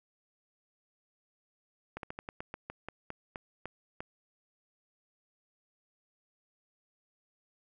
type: slowing click train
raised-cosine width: 0.5 ms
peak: -24 dBFS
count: 13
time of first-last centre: 1.97-4.005 s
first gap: 62 ms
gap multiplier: 1.17
effects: none